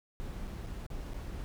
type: noise with dropouts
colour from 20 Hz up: brown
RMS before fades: -40 dBFS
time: 0.2-1.44 s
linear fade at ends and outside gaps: 0 ms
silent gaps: 0.473-0.478 / 0.664-0.668 / 0.865-0.902 / 1.134-1.142 s
effects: none